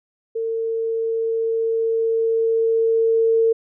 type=tone with level ramp; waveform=sine; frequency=452.6 Hz; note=A4; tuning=49 cents sharp; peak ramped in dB=-21 to -13 dBFS; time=0.35-3.53 s; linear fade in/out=10 ms; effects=none